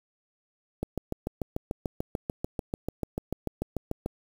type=click train; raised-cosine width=2 ms; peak=-16 dBFS; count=23; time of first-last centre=0.83-4.061 s; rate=6.81 Hz; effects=7-bit